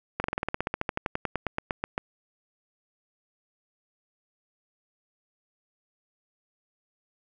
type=slowing click train; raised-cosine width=0.5 ms; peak=-12 dBFS; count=23; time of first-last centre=0.2-1.979 s; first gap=41 ms; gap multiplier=1.06; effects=none

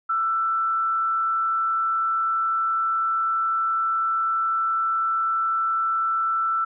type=tone with frequency modulation; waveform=sine; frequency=1334 Hz; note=E6; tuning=20 cents sharp; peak=-20 dBFS; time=0.09-6.65 s; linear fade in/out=10 ms; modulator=141 Hz; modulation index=0.28; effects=none

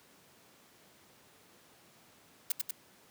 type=noise with echo; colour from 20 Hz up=blue; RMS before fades=-29 dBFS; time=2.5-2.52 s; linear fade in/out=5 ms; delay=95 ms; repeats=2; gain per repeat=-3 dB; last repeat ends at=2.71 s; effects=pink hiss -61 dBFS RMS until 3.1 s + high-pass 150 Hz 12 dB/octave

